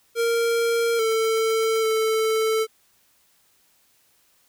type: tone with pitch steps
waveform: square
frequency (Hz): 464.3 / 446.1 / 441.1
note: A#4 / A4 / A4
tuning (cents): -7 / +24 / +4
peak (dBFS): -20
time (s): 0.15-2.67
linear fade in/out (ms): 50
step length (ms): 840
effects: white hiss -62 dBFS RMS until 4.48 s